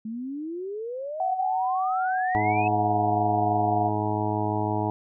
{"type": "exponential sweep", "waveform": "sine", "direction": "up", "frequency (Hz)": [214.4, 2620], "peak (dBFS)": -30, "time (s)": [0.05, 2.68], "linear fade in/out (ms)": 5}
{"type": "tone with pitch glide", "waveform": "sine", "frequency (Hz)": [750, 718.6], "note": ["F#5", "F5"], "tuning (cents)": [23, 49], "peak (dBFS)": -23, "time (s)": [1.2, 3.89], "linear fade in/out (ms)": 2, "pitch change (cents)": -74, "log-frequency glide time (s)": [1.93, 3.02]}
{"type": "harmonic tone", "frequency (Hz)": 106, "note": "G#2", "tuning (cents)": 36, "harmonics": [1, 2, 3, 4, 6, 7, 8, 9], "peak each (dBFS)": [-29, -34, -30, -33, -34, -33, -31, -33], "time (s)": [2.35, 4.9], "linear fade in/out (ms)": 0}
{"effects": []}